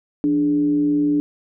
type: tone with frequency modulation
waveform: sine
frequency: 293.7 Hz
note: D4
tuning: in tune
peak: -15 dBFS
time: 0.24-1.2 s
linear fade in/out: 0 ms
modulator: 126 Hz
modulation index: 0.33
effects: none